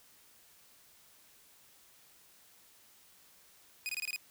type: tone bursts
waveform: sawtooth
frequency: 2489 Hz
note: D#7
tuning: in tune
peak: -31 dBFS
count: 6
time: 3.86-4.161 s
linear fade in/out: 0 ms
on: 31 ms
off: 23 ms
effects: white hiss -62 dBFS RMS until 4.3 s